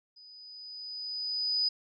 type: tone with level ramp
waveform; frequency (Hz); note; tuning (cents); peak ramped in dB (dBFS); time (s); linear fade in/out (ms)
sine; 4978; D#8; 0; -51 to -24; 0.16-1.69; 10
effects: none